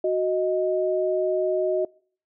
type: tone pair together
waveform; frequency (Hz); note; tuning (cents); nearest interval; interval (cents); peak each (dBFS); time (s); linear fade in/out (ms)
sine; 370 / 624.8; F#4 / D#5; 0 / +7; major sixth; 907; -23; 0.04-1.85; 5
effects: noise-tail reverb RT60 0.5 s tail -25 dB re dry